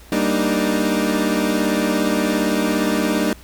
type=chord; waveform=30% pulse; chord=Eb major seventh; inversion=first; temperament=equal with one note detuned; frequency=196 / 232.3 / 293.7 / 311.1 Hz; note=G3 / Bb3 / D4 / Eb4; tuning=0 / -6 / 0 / 0 cents; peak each=-20 dBFS; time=0.12-3.33 s; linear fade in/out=2 ms; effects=added 60 Hz sine -42 dBFS peak until 3.43 s + pink hiss -46 dBFS RMS until 3.43 s